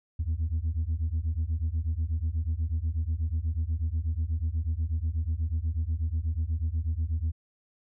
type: beating tone pair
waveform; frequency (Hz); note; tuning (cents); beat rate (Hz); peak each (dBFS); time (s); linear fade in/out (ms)
sine; 76.2 / 84.4; D#2 / E2; -36 / +41; 8.2; -27; 0.19-7.32; 10
effects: tanh soft clip ceiling -23 dBFS